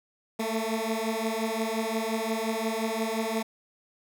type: beating tone pair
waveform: 15% pulse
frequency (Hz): 220 / 225.7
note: A3 / A3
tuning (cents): 0 / +44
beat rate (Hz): 5.7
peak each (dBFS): -24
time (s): 0.39-3.43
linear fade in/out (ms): 10
effects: none